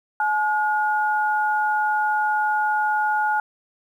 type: tone pair together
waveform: sine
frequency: 850.9 / 1436 Hz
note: G#5 / F6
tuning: +42 / +48 cents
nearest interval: major sixth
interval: 906 cents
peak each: -20 / -23 dBFS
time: 0.2-3.4 s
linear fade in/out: 2 ms
effects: 9-bit